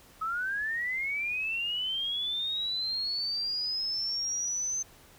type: linear sweep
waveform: sine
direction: up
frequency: 1265 to 6230 Hz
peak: -29 dBFS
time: 0.21-4.83 s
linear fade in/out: 10 ms
effects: pink hiss -56 dBFS RMS until 5.18 s